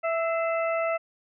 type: harmonic tone with a mistuned harmonic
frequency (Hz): 659.3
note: E5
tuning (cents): 0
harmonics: 1 / 2 / 3 / 4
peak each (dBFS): -25 / -31 / -35 / -37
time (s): 0.03-0.98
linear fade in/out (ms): 20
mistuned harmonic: 3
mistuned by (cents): +60
effects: none

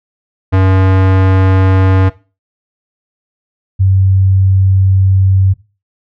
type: tone pair in turn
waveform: square / sine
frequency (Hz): 94.7 / 95.58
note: F#2 / G2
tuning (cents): +41 / -43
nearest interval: unison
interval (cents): 16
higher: second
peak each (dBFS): -7 / -6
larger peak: second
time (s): 0.52-2.1 / 3.79-5.54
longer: second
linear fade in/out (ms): 20
effects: noise-tail reverb RT60 0.3 s tail -17 dB re dry + low-pass 2000 Hz 12 dB/octave

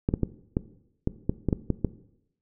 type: clicks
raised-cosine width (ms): 3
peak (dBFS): -10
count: 10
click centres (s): 0.089 / 0.139 / 0.233 / 0.569 / 1.074 / 1.295 / 1.487 / 1.528 / 1.703 / 1.847
effects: noise-tail reverb RT60 0.8 s tail -17 dB re dry

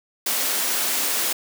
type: high-pass noise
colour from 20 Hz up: white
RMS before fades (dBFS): -23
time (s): 0.26-1.33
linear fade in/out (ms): 5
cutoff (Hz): 230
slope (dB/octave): 24
effects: none

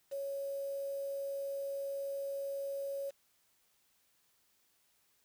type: tone with quantisation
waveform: sine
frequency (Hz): 554.4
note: C#5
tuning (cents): 0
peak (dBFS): -36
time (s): 0.11-3.11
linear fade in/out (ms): 20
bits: 9
effects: white hiss -73 dBFS RMS until 5.24 s

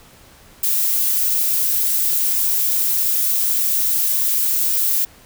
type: noise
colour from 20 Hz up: violet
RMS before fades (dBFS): -18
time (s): 0.63-5.05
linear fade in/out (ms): 5
effects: pink hiss -47 dBFS RMS until 5.25 s

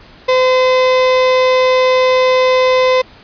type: tone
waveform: 35% pulse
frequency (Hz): 512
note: C5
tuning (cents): -38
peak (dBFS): -7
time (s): 0.28-3.02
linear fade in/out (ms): 10
effects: pink hiss -41 dBFS RMS until 3.23 s + resampled to 11025 Hz

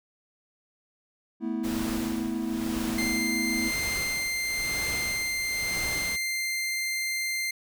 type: chord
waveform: triangle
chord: A suspended second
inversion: none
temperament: equal with one note detuned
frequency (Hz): 220 / 246.9 / 326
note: A3 / B3 / E4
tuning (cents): 0 / 0 / -19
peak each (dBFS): -30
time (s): 1.4-3.72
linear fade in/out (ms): 50
type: noise with tremolo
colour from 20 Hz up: pink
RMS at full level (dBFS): -35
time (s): 1.63-6.17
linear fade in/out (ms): 20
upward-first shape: sine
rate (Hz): 1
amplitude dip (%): 75
type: tone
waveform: sawtooth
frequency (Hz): 2093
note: C7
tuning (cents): 0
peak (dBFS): -24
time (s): 2.98-7.51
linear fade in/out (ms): 5
effects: none

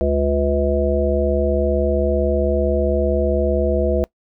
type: harmonic tone with a mistuned harmonic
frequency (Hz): 71.1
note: C#2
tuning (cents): +45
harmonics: 1 / 3 / 5 / 7 / 9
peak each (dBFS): -20 / -25 / -22 / -21 / -22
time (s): 0.01-4.04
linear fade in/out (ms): 0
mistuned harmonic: 3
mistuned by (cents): -37
effects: noise-tail reverb RT60 0.1 s tail -23 dB re dry

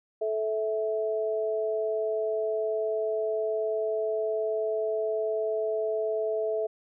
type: tone pair together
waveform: sine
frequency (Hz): 435.5 / 654.3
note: A4 / E5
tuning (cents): -18 / -13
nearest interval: perfect fifth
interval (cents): 705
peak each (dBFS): -28 / -29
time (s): 0.21-6.67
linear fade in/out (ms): 10
effects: none

